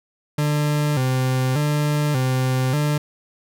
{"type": "tone with vibrato", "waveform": "40% pulse", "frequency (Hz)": 138.59, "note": "C#3", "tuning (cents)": 0, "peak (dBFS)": -17, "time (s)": [0.38, 2.98], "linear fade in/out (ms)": 5, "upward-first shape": "square", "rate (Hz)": 0.85, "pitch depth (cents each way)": 120, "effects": []}